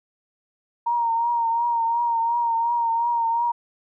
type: tone with vibrato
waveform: sine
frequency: 932.3 Hz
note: A#5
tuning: in tune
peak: -19 dBFS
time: 0.86-3.52 s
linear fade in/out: 10 ms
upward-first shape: triangle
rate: 2.8 Hz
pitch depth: 45 cents each way
effects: none